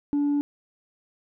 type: tone with tanh clipping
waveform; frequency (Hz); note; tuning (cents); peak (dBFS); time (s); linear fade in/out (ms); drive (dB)
triangle; 288.6; D4; -30; -21; 0.13-0.41; 0; 6
effects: none